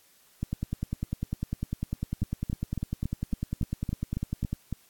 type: two click trains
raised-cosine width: 5 ms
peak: -18 / -17 dBFS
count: 10 / 42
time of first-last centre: 2.22-4.727 / 0.43-4.53 s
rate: 3.59 / 10 Hz
effects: white hiss -61 dBFS RMS until 4.89 s + AAC 64 kbps